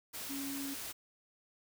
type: tone in noise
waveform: sine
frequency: 276.6 Hz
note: C#4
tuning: 4 cents flat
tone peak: -39 dBFS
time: 0.29-0.75 s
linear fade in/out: 20 ms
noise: white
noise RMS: -43 dBFS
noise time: 0.13-0.93 s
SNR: +1 dB
effects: none